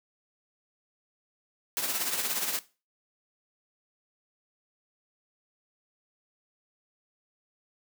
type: noise with tremolo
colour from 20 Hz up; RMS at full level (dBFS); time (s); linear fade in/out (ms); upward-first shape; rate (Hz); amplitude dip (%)
white; -28; 1.77-2.59; 0; triangle; 17; 60
effects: noise-tail reverb RT60 0.3 s tail -17 dB re dry + high-pass 200 Hz 12 dB/octave